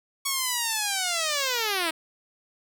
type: linear sweep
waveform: 5% pulse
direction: down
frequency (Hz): 1119 to 311.1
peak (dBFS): -13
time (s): 0.25-1.91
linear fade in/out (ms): 10
effects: none